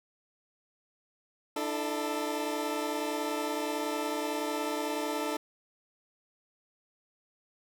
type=chord; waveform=20% pulse; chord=D suspended second; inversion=none; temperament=equal with one note detuned; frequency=298.8 / 329.6 / 440 Hz; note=D4 / E4 / A4; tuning=+30 / 0 / 0 cents; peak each=-29 / -33 / -30 dBFS; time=1.56-5.37 s; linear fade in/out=5 ms; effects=none